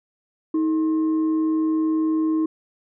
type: tone with frequency modulation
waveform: sine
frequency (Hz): 316.4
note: D#4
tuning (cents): +29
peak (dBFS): -18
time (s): 0.54-2.46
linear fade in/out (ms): 5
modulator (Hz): 751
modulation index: 0.22
effects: none